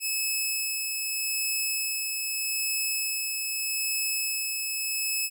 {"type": "tone with tremolo", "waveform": "10% pulse", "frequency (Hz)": 2591, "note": "E7", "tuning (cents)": -30, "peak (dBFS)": -17, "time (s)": [0, 5.3], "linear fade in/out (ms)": 50, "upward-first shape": "sine", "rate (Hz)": 0.81, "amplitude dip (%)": 30, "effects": []}